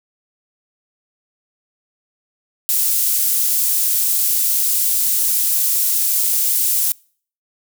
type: high-pass noise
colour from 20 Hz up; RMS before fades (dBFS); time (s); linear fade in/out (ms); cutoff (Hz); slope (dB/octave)
pink; -17; 2.69-6.92; 0; 11000; 12
effects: noise-tail reverb RT60 0.5 s tail -26 dB re dry